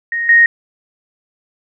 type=tone pair in turn; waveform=sine; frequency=1864.7 / 1864.7 Hz; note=A#6 / A#6; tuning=0 / 0 cents; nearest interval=unison; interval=0 cents; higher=neither; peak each=-16 / -5 dBFS; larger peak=second; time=0.12-0.29 / 0.29-0.46 s; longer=neither; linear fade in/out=2 ms; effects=none